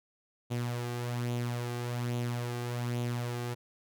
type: tone with flanger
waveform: sawtooth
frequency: 120.8 Hz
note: B2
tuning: 38 cents flat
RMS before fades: -34 dBFS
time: 0.5-3.55 s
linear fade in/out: 20 ms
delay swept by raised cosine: 0.29 to 2.59 ms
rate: 1.2 Hz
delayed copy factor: +0.5
effects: none